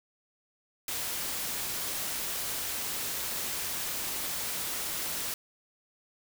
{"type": "noise", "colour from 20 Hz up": "white", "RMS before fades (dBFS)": -34, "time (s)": [0.88, 5.34], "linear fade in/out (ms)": 2, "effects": []}